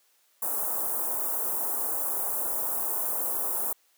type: band-stop noise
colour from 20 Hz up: white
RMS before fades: -29 dBFS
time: 0.42-3.73 s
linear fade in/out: 5 ms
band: 1100 to 10000 Hz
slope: 24 dB/octave
effects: white hiss -66 dBFS RMS until 3.97 s + high-pass 400 Hz 12 dB/octave